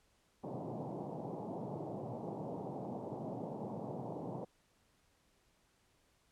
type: band-pass noise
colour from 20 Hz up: pink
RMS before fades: -43 dBFS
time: 0.43-4.45 s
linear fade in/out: 10 ms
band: 120 to 900 Hz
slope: 48 dB/octave
effects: pink hiss -73 dBFS RMS until 6.31 s + low-pass 11000 Hz 12 dB/octave